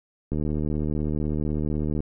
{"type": "click train", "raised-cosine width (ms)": 3, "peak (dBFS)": -15, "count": 129, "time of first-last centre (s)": [0.32, 2.004], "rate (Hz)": 76, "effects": []}